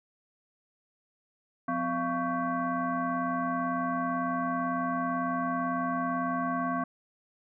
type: tone with frequency modulation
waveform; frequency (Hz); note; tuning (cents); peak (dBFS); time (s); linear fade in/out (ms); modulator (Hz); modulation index
sine; 687; F5; -29; -27; 1.68-6.84; 5; 432; 1.6
effects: none

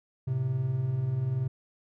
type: tone pair together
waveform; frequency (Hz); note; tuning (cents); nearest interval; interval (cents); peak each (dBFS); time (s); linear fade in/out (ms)
triangle; 110 / 130.81; A2 / C3; 0 / 0; minor third; 300; -32 / -25; 0.27-1.48; 10
effects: none

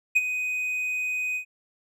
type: tone with ADSR envelope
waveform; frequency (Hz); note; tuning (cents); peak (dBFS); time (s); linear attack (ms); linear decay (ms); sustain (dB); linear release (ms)
triangle; 2500; D#7; +8; -13; 0.15-1.45; 16; 33; -11; 92
effects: none

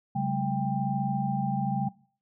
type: tone cluster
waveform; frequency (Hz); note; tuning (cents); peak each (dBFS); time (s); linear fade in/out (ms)
sine; 136.4 / 190.4 / 211.3 / 792; C#3 / F#3 / G#3 / G5; -28 / +50 / +30 / +18; -30 / -32 / -32 / -30; 0.15-1.89; 10
effects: noise-tail reverb RT60 0.5 s tail -22 dB re dry

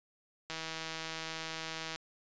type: click train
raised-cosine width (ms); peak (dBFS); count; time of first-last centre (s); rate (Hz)
0.2; -22; 236; 0.5-1.96; 161
effects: resampled to 16000 Hz

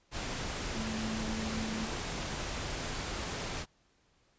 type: tone in noise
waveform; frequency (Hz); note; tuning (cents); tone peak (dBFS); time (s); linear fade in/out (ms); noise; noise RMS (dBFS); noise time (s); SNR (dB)
sine; 220.4; A3; +3; -36; 0.74-1.9; 50; pink; -37; 0.11-3.66; -2
effects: pink hiss -70 dBFS RMS until 4.38 s + resampled to 16000 Hz

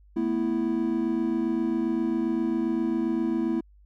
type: chord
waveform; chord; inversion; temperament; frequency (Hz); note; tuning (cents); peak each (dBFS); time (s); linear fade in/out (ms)
triangle; A suspended second; none; just; 220 / 247.5 / 330; A3 / B3 / E4; 0 / +4 / +2; -28 / -27 / -24; 0.16-3.61; 10
effects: added 50 Hz sine -52 dBFS peak until 3.85 s

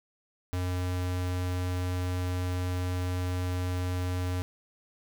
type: tone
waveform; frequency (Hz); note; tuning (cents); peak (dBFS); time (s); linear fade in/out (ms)
square; 90.4; F#2; -40; -29; 0.53-4.42; 0
effects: none

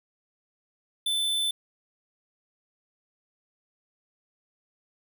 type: tone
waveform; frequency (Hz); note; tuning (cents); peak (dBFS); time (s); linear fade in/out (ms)
square; 3523; A7; +1; -25; 1.06-1.51; 5
effects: none

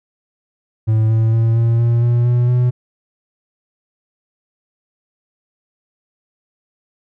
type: tone with pitch steps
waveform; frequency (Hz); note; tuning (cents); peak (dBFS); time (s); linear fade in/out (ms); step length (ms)
triangle; 110 / 111.86 / 113.75 / 115.67 / 117.62 / 119.61 / 121.63 / 123.68; A2 / A2 / A#2 / A#2 / A#2 / A#2 / B2 / B2; 0 / +29 / -42 / -13 / +16 / +45 / -26 / +3; -9; 0.87-2.71; 20; 230
effects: none

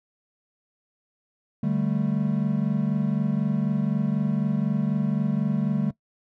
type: chord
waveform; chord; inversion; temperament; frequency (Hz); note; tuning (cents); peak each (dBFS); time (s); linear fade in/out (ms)
triangle; D suspended fourth; none; equal with one note detuned; 149.49 / 196 / 220; D3 / G3 / A3; +31 / 0 / 0; -24; 1.63-5.91; 5
effects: noise-tail reverb RT60 0.1 s tail -19 dB re dry

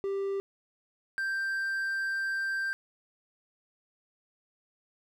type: tone pair in turn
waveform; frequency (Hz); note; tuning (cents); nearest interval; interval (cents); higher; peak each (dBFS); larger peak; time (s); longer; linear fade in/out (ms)
triangle; 393.5 / 1574; G4 / G6; +7 / +7; 2 octaves; 2400; second; -27; neither; 0.04-0.4 / 1.18-2.73; second; 0
effects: none

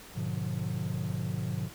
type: chord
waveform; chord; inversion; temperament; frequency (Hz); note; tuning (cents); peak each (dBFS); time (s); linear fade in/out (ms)
triangle; G# diminished seventh; none; just; 103.83 / 124.59 / 149.51 / 179.41; G#2 / B2 / D3 / F3; 0 / +16 / +31 / +47; -34; 0.14-1.7; 50
effects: pink hiss -49 dBFS RMS until 1.74 s

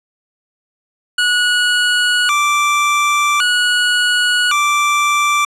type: tone with vibrato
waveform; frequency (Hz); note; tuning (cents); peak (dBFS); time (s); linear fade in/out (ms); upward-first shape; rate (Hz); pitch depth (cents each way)
25% pulse; 1309; E6; -13; -8; 1.18-5.45; 5; square; 0.45; 190
effects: low-pass 9000 Hz 12 dB/octave

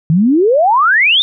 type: exponential sweep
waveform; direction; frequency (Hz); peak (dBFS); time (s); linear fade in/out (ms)
sine; up; 151 to 3729; -7; 0.1-1.22; 0
effects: none

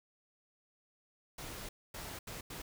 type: noise bursts at uneven times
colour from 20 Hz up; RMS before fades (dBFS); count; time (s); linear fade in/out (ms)
pink; -45; 4; 1.38-1.69 / 1.94-2.19 / 2.27-2.41 / 2.5-2.62; 5
effects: none

